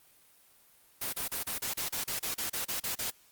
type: noise bursts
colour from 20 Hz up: white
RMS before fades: -34 dBFS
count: 14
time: 1.01-3.106 s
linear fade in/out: 10 ms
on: 120 ms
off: 32 ms
effects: white hiss -62 dBFS RMS until 3.31 s + Opus 32 kbps